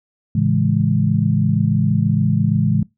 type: chord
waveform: sine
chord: A major seventh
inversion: none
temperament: equal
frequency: 110 / 138.59 / 164.81 / 207.7 Hz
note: A2 / C#3 / E3 / G#3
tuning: 0 / 0 / 0 / 0 cents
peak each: -19 dBFS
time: 0.35-2.83 s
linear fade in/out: 5 ms
effects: noise-tail reverb RT60 0.2 s tail -23 dB re dry